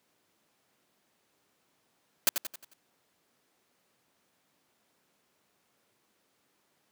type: noise with echo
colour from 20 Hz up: white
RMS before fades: -22 dBFS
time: 2.27-2.29 s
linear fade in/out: 0 ms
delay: 89 ms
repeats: 5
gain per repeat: -7 dB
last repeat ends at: 2.735 s
effects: pink hiss -72 dBFS RMS until 6.91 s + high-pass 200 Hz 12 dB/octave